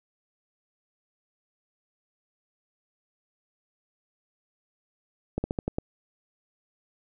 slowing click train, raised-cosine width 2 ms, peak -14 dBFS, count 6, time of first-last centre 5.38-5.785 s, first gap 60 ms, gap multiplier 1.15, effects none

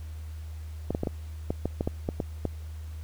clicks, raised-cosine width 2 ms, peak -14 dBFS, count 11, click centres 0.906 / 0.949 / 1.034 / 1.072 / 1.505 / 1.656 / 1.809 / 1.875 / 2.089 / 2.202 / 2.453 s, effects added 78 Hz sine -36 dBFS peak until 3.03 s + pink hiss -56 dBFS RMS until 3.03 s

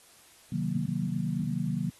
sine chord, C half-diminished seventh, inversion none, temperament equal, 130.81 / 155.56 / 185 / 233.1 Hz, C3 / Eb3 / Gb3 / Bb3, 0 / 0 / 0 / 0 cents, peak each -35 / -32 / -32 / -34 dBFS, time 0.52-1.9 s, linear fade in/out 5 ms, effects white hiss -57 dBFS RMS until 1.99 s + AAC 32 kbps

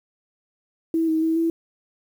sine tone with pitch steps, 326.6 / 318 / 323.4 / 330.5 Hz, E4 / D#4 / E4 / E4, -16 / +38 / -33 / +5 cents, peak -18 dBFS, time 0.94-1.5 s, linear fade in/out 2 ms, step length 140 ms, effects 8-bit

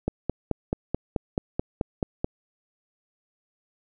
click train, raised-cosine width 2 ms, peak -11 dBFS, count 11, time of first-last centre 0.08-2.245 s, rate 4.62 Hz, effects none

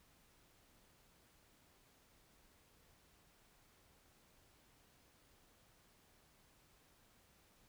silence, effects pink hiss -70 dBFS RMS until 7.68 s

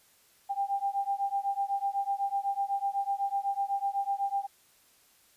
sine beating tone pair, 791 / 799 Hz, G5 / G5, +15 / +33 cents, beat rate 8 Hz, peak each -31 dBFS, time 0.49-4.47 s, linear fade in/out 20 ms, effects white hiss -63 dBFS RMS until 5.36 s + resampled to 32000 Hz

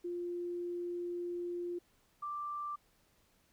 sine tone pair in turn, 350 / 1177.3 Hz, F4 / D6, +4 / +4 cents, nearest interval octave + major sixth, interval 2100 cents, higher second, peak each -36 / -37 dBFS, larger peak first, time 0.04-1.79 / 2.22-2.76 s, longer first, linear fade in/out 10 ms, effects pink hiss -71 dBFS RMS until 3.52 s

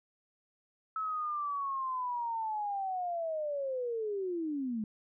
sine linear sweep, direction down, 1303 to 207.7 Hz, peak -32 dBFS, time 0.96-4.84 s, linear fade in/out 2 ms, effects none

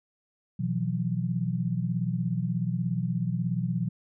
sine chord, B suspended fourth, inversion none, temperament equal with one note detuned, 123.47 / 164.81 / 181.5 Hz, B2 / E3 / F#3, 0 / 0 / -33 cents, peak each -30 dBFS, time 0.59-3.89 s, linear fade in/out 10 ms, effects none

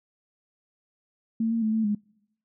sine tone with pitch steps, 225.3 / 228.8 / 217.6 / 221.9 / 207.7 Hz, A3 / A#3 / A3 / A3 / G#3, +41 / -32 / -19 / +15 / 0 cents, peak -22 dBFS, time 1.4-1.95 s, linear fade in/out 5 ms, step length 110 ms, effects noise-tail reverb RT60 0.8 s tail -26 dB re dry

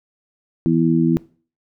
harmonic tone, 82.41 Hz, E2, in tune, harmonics 2 / 3 / 4, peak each -18 / -18 / -18 dBFS, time 0.66-1.17 s, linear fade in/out 0 ms, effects noise-tail reverb RT60 0.4 s tail -20 dB re dry

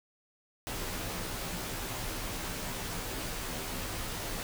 pink noise with comb filter, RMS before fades -37 dBFS, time 0.67-4.43 s, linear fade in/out 0 ms, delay 14 ms, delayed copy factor -0.65, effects none

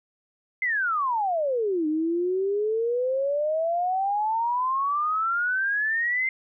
sine exponential two-way sweep, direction down then up, 2100 to 302.7 to 2100 Hz, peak -22 dBFS, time 0.62-6.29 s, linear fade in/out 2 ms, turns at 1.87 s, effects none

